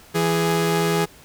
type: tone pair together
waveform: sawtooth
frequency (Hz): 166.92 / 415.3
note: E3 / G#4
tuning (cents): +22 / 0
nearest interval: octave + major third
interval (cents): 1578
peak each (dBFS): -17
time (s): 0.14-1.06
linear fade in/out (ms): 20
effects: pink hiss -48 dBFS RMS until 1.24 s